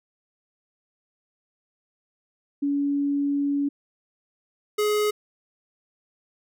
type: tone pair in turn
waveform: sine / square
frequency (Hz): 283.7 / 420.4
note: C#4 / G#4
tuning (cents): +40 / +21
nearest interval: perfect fifth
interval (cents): 681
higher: second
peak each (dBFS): -21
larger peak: neither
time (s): 2.62-3.69 / 4.78-5.11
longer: first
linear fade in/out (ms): 10
effects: none